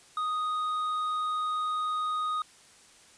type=tone with hard clipping; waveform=triangle; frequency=1244.5 Hz; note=D#6; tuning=in tune; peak=-29 dBFS; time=0.17-2.42 s; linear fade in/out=2 ms; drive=8 dB; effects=white hiss -56 dBFS RMS until 3.17 s + resampled to 22050 Hz